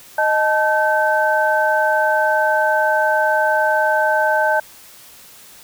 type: tone cluster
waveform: sine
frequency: 620 / 871 / 1540 Hz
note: D#5 / A5 / G6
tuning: -6 / -18 / -31 cents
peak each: -18 dBFS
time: 0.18-4.6 s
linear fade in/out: 5 ms
effects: white hiss -43 dBFS RMS until 5.63 s